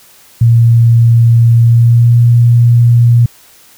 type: tone with pitch glide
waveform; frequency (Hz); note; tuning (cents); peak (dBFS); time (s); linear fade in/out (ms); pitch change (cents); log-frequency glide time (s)
sine; 116.54 to 118.85; A#2 to A#2; 0 to +34; -3; 0.41-3.26; 5; +34; 1.63-2.15
effects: white hiss -42 dBFS RMS until 3.77 s